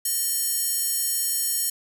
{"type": "tone with high-pass filter", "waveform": "square", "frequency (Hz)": 613, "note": "D#5", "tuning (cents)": -26, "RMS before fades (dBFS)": -25, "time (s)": [0.05, 1.7], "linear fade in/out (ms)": 5, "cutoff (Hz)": 9000, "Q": 1.3, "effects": []}